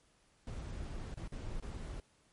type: noise with dropouts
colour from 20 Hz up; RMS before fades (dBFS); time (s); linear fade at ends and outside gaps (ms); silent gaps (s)
brown; -42; 0.47-2; 2; 1.142-1.172 / 1.277-1.321 / 1.6-1.624
effects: pink hiss -70 dBFS RMS until 2.32 s + MP3 48 kbps